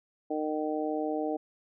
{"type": "harmonic tone", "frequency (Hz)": 153.6, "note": "D#3", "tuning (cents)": -22, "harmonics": [2, 3, 4, 5], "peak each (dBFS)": [-32, -34, -35, -36], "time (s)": [0.3, 1.37], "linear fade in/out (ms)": 10, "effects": []}